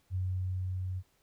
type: tone with level ramp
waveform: sine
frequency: 92.5 Hz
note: F#2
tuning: in tune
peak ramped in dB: -29 to -33 dBFS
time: 0.1-1.03 s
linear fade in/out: 50 ms
effects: pink hiss -71 dBFS RMS until 1.22 s